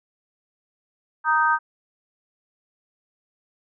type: chord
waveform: sine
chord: Eb major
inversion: second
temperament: just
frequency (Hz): 933.4 / 1244.5 / 1555.6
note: Bb5 / Eb6 / G6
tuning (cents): +2 / 0 / -14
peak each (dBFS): -21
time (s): 1.24-1.59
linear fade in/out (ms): 50
effects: none